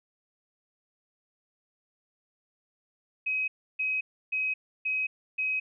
sine tone bursts, 2535 Hz, D#7, 32 cents sharp, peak -26 dBFS, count 5, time 3.26-5.6 s, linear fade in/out 10 ms, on 220 ms, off 310 ms, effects none

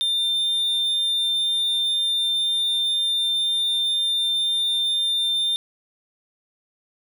triangle tone, 3601 Hz, A7, 39 cents sharp, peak -18 dBFS, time 0.01-5.56 s, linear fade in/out 0 ms, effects none

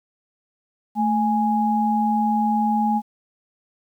sine tone pair together, 220 / 830.6 Hz, A3 / G#5, 0 / 0 cents, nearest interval octave + major seventh, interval 2300 cents, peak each -20 dBFS, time 0.95-3.02 s, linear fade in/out 50 ms, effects 9-bit

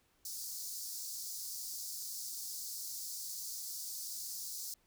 pink high-pass noise, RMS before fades -43 dBFS, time 0.25-4.74 s, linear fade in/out 2 ms, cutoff 4600 Hz, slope 48 dB/octave, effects pink hiss -73 dBFS RMS until 4.86 s

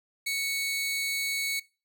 sawtooth tone pair together, 2217 / 3950 Hz, C#7 / B7, 0 / 0 cents, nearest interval minor seventh, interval 1000 cents, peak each -25 / -33 dBFS, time 0.26-1.6 s, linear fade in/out 10 ms, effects noise-tail reverb RT60 0.3 s tail -21 dB re dry

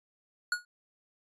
square tone with exponential decay, 1450 Hz, F#6, 35 cents flat, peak -24 dBFS, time 0.52-0.65 s, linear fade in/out 2 ms, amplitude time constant 27 ms, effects resampled to 22050 Hz

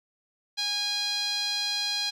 sawtooth tone with band-pass filter, 820 Hz, G#5, 22 cents flat, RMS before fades -29 dBFS, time 0.57-2.11 s, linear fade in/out 20 ms, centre 4200 Hz, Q 4.1, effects none

